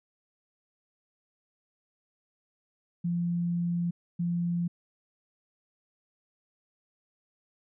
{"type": "tone bursts at uneven times", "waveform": "sine", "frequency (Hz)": 172.7, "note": "F3", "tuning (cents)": -19, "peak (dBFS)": -26, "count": 2, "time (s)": [[3.04, 3.91], [4.19, 4.68]], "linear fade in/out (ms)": 10, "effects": []}